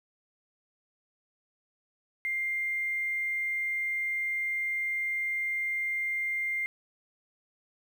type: tone with quantisation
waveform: sine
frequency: 2100 Hz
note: C7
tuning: 6 cents sharp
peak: -28 dBFS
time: 2.25-6.66 s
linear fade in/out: 0 ms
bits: 9
effects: none